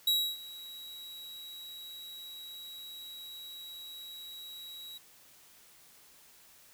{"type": "tone with ADSR envelope", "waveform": "45% pulse", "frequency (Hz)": 3866, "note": "B7", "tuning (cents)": -38, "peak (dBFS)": -24, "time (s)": [0.07, 4.98], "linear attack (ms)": 5, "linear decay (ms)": 290, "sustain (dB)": -20, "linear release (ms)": 7, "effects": ["white hiss -59 dBFS RMS until 6.73 s"]}